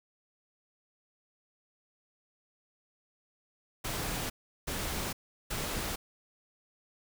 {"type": "noise bursts", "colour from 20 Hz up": "pink", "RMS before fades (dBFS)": -35, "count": 3, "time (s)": [3.84, 5.96], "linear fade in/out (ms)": 10, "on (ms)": 460, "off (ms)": 370, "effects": []}